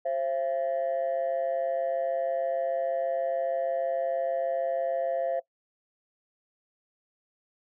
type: tone pair together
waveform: sine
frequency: 530.6 / 677 Hz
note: C5 / E5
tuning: +24 / +46 cents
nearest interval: major third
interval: 422 cents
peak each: -27 dBFS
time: 0.05-5.4 s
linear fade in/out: 10 ms
effects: noise-tail reverb RT60 0.1 s tail -20 dB re dry + tanh soft clip ceiling -22 dBFS